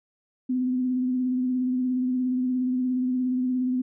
sine tone with vibrato, 253.4 Hz, B3, 45 cents sharp, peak -22 dBFS, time 0.49-3.82 s, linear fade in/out 10 ms, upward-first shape triangle, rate 17 Hz, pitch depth 33 cents each way, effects none

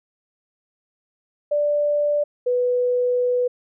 sine tone pair in turn, 587.3 / 493.9 Hz, D5 / B4, 0 / 0 cents, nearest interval minor third, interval 300 cents, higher first, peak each -17 dBFS, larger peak neither, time 1.51-2.24 / 2.46-3.48 s, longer second, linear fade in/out 10 ms, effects none

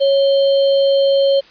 sine tone with sample-and-hold, 551 Hz, C#5, 11 cents flat, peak -10 dBFS, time 0-1.41 s, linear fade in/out 20 ms, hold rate 3675 Hz, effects white hiss -45 dBFS RMS until 1.5 s + resampled to 11025 Hz

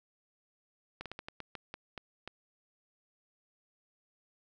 slowing click train, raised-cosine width 0.3 ms, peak -25 dBFS, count 10, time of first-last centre 1.01-2.276 s, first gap 47 ms, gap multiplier 1.26, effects none

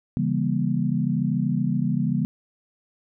sine chord, C# diminished seventh, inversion none, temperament just, 138.59 / 166.31 / 199.57 / 239.5 Hz, C#3 / E3 / G3 / Bb3, 0 / +16 / +31 / +47 cents, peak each -26 dBFS, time 0.17-2.25 s, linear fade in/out 0 ms, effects none

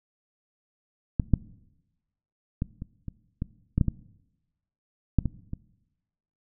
clicks, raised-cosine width 5 ms, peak -9 / -6 / -14 / -22 / -22 / -16 / -10 / -9 / -12 / -7 / -14 / -20 dBFS, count 12, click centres 1.198 / 1.337 / 2.621 / 2.821 / 3.083 / 3.421 / 3.78 / 3.812 / 3.883 / 5.187 / 5.257 / 5.534 s, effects noise-tail reverb RT60 1.0 s tail -20 dB re dry

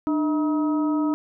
harmonic tone with a mistuned harmonic, 318.6 Hz, D#4, 41 cents sharp, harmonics 1 / 2 / 3 / 4, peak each -20 / -34 / -33 / -34 dBFS, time 0.07-1.14 s, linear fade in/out 0 ms, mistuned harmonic 1, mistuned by -100 cents, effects none

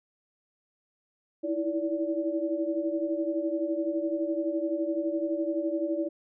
sine tone cluster, 321.1 / 332.9 / 578 Hz, E4 / E4 / D5, -45 / +17 / -28 cents, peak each -31 dBFS, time 1.43-6.09 s, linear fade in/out 20 ms, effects none

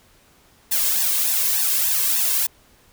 blue noise with flanger, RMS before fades -20 dBFS, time 0.71-2.47 s, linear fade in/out 10 ms, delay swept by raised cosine 1.1 to 1.91 ms, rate 3.4 Hz, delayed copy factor +0.8, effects pink hiss -55 dBFS RMS until 2.92 s

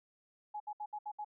sine tone bursts, 840 Hz, G#5, 19 cents sharp, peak -38 dBFS, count 6, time 0.54-1.247 s, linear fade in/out 10 ms, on 62 ms, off 67 ms, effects none

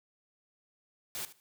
white noise with echo, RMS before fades -38 dBFS, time 1.15-1.25 s, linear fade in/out 0 ms, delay 75 ms, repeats 2, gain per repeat -15 dB, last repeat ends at 1.4 s, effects none

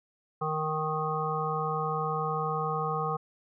harmonic tone, 155.56 Hz, D#3, in tune, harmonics 1 / 3 / 5 / 7 / 8, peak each -34 / -34 / -34 / -34 / -34 dBFS, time 0.41-3.17 s, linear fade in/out 10 ms, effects none

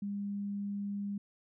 sine tone, 201.8 Hz, G#3, 49 cents flat, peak -34 dBFS, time 0.02-1.18 s, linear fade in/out 5 ms, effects none

